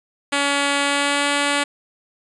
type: tone with pitch glide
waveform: 5% pulse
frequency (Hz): 283 to 286.3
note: C#4 to D4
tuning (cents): +36 to -44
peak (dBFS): -6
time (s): 0.32-1.64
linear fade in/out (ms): 10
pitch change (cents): +20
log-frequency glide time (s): 0.82-1.28
effects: resampled to 24000 Hz